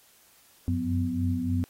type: tone cluster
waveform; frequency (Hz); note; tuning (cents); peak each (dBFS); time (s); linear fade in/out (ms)
sine; 91.3 / 94.7 / 180 / 250.6; F#2 / F#2 / F#3 / B3; -23 / +41 / -47 / +25; -31 / -30 / -35 / -28; 0.68-1.64; 0
effects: white hiss -59 dBFS RMS until 1.69 s + AAC 48 kbps